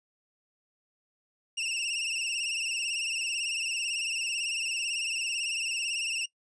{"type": "tone with vibrato", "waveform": "sawtooth", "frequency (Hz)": 2727, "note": "F7", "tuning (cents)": -42, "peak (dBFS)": -26, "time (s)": [1.57, 6.26], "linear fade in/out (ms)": 10, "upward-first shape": "sine", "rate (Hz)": 18, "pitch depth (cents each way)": 77, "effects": ["noise-tail reverb RT60 0.1 s tail -21 dB re dry", "resampled to 22050 Hz"]}